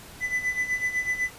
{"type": "tone with tremolo", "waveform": "triangle", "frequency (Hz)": 2000, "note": "B6", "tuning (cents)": 21, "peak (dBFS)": -20, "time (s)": [0.2, 1.31], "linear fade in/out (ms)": 50, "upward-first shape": "sine", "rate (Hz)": 8, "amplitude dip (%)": 75, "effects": ["pink hiss -45 dBFS RMS until 1.38 s", "resampled to 32000 Hz"]}